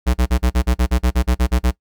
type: tone bursts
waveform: square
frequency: 61.7 Hz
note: B1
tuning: 1 cent flat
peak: -13 dBFS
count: 14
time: 0.06-1.715 s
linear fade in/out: 20 ms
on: 82 ms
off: 39 ms
effects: noise-tail reverb RT60 0.1 s tail -21 dB re dry